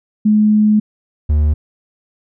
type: tone pair in turn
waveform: sine / triangle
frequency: 212.4 / 75.09 Hz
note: G#3 / D2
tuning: +39 / +39 cents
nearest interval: octave + tritone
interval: 1800 cents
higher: first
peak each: -8 dBFS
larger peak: neither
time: 0.25-0.8 / 1.29-1.54 s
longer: first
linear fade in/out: 10 ms
effects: none